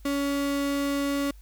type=tone; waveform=35% pulse; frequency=281.4 Hz; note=C#4; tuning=26 cents sharp; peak=-23 dBFS; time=0.05-1.31 s; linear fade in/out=5 ms; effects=added 50 Hz sine -45 dBFS peak until 1.41 s + white hiss -62 dBFS RMS until 1.41 s